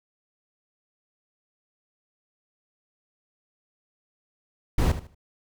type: noise with echo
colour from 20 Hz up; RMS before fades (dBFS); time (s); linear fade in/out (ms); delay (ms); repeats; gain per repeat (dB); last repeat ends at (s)
brown; -20; 4.78-4.92; 5; 76; 3; -12; 5.148
effects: none